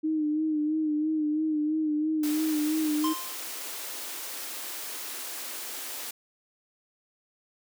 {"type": "tone with vibrato", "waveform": "sine", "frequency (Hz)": 307.3, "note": "D#4", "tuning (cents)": -21, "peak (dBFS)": -24, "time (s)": [0.03, 3.14], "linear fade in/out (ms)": 20, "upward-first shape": "sine", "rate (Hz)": 3, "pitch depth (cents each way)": 45}
{"type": "high-pass noise", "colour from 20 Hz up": "white", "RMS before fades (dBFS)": -37, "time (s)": [2.23, 6.11], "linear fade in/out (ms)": 5, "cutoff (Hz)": 250, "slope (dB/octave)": 48}
{"type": "tone with exponential decay", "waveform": "square", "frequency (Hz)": 1046.5, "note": "C6", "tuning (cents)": 0, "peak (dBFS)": -28, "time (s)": [3.04, 3.55], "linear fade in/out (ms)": 2, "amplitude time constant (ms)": 110}
{"effects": []}